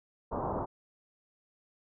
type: low-pass noise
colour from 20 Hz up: white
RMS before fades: -34 dBFS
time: 0.31-0.66 s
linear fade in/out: 20 ms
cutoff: 1100 Hz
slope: 48 dB/octave
effects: none